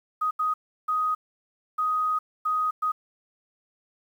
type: tone bursts at uneven times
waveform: sine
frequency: 1251 Hz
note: D#6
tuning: 9 cents sharp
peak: -22 dBFS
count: 6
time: 0.21-0.31 / 0.39-0.54 / 0.88-1.15 / 1.78-2.19 / 2.45-2.71 / 2.82-2.92 s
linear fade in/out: 10 ms
effects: 9-bit